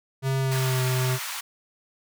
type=tone with pitch glide; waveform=square; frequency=134 to 128.39 Hz; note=C3 to C3; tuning=+42 to -32 cents; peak=-23 dBFS; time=0.22-1.19 s; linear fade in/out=50 ms; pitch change=-74 cents; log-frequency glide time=0.4-0.82 s
type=high-pass noise; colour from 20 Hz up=pink; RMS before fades=-33 dBFS; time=0.51-1.41 s; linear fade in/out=10 ms; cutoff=990 Hz; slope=24 dB/octave
effects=none